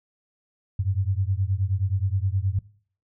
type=beating tone pair; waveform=sine; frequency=92.4 / 101.9 Hz; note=F#2 / G#2; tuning=-2 / -32 cents; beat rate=9.5 Hz; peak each=-24 / -25 dBFS; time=0.79-2.59 s; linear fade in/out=5 ms; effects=noise-tail reverb RT60 0.5 s tail -21 dB re dry